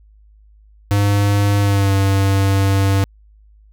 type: tone with pitch glide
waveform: square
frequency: 101.4 to 97.72 Hz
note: G#2 to G2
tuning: -41 to -5 cents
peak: -13 dBFS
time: 0.91-3.04 s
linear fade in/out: 0 ms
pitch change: -64 cents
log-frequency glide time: 1.6-1.93 s
effects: added 52 Hz sine -45 dBFS peak until 3.72 s